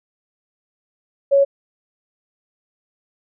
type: tone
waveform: sine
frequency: 556 Hz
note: C#5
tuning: 5 cents sharp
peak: -10 dBFS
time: 1.31-1.45 s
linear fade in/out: 20 ms
effects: none